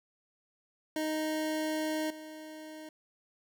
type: tone with level steps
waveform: 25% pulse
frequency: 311.1 Hz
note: D#4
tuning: in tune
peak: -27 / -40 dBFS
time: 0.96-2.89 s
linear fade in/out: 2 ms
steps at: 2.1 s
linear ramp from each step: 5 ms
effects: none